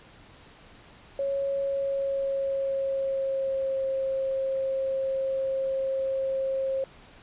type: tone with pitch glide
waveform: sine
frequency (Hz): 552 to 535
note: C#5 to C5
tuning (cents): -7 to +38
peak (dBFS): -25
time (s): 1.19-6.84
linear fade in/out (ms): 2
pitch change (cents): -55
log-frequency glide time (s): 1.61-3.88
effects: pink hiss -52 dBFS RMS until 7.22 s + resampled to 8000 Hz